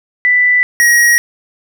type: tone pair in turn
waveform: sine / square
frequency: 1983 / 1895.5 Hz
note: B6 / A#6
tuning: +7 / +28 cents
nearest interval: minor second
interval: 79 cents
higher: first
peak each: -7 dBFS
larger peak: neither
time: 0.25-0.63 / 0.8-1.18 s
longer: neither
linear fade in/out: 0 ms
effects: none